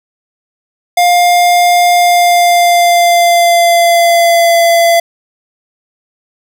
square tone with pitch glide, 705 to 678.2 Hz, F5 to E5, +16 to +49 cents, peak -6 dBFS, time 0.97-5 s, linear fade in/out 5 ms, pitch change -67 cents, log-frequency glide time 1.95-4.57 s, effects none

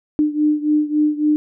sine beating tone pair, 300 / 303.6 Hz, D4 / D#4, +37 / -42 cents, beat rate 3.6 Hz, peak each -16 / -19 dBFS, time 0.19-1.36 s, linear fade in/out 0 ms, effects none

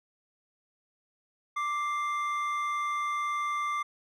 triangle tone pair together, 1174.7 / 2093 Hz, D6 / C7, 0 / 0 cents, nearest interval minor seventh, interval 1000 cents, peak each -27 / -35 dBFS, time 1.56-3.83 s, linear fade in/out 10 ms, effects none

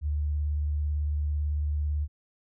sine tone with vibrato, 74.2 Hz, D2, 18 cents sharp, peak -25 dBFS, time 0.01-2.08 s, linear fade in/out 50 ms, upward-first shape sine, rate 18 Hz, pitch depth 27 cents each way, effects none

